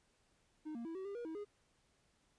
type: tone with pitch steps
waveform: triangle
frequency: 308.3 / 233.5 / 328.2 / 379.8 / 400.3 / 477.5 / 320.8 / 412.6 Hz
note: D#4 / A#3 / E4 / F#4 / G4 / A#4 / E4 / G#4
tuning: -16 / +3 / -8 / +45 / +36 / +42 / -47 / -11 cents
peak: -40 dBFS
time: 0.65-1.45 s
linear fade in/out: 20 ms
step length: 100 ms
effects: pink hiss -75 dBFS RMS until 2.38 s + resampled to 22050 Hz